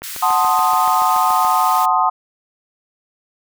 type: click train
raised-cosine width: 0.5 ms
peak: -16 dBFS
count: 11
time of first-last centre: 0.02-1.449 s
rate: 7 Hz
type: high-pass noise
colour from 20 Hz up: white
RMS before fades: -29 dBFS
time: 0.03-1.86 s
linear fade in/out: 10 ms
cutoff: 1300 Hz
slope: 24 dB/octave
type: chord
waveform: sine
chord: F# diminished seventh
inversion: none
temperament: equal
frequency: 740 / 880 / 1046.5 / 1244.5 Hz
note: F#5 / A5 / C6 / Eb6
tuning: 0 / 0 / 0 / 0 cents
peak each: -18 dBFS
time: 0.22-2.1 s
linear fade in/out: 10 ms
effects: none